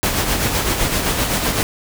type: noise with tremolo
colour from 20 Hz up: pink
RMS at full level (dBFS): -17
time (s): 0.03-1.63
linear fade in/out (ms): 0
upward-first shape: sine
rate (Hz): 7.8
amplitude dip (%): 45
effects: none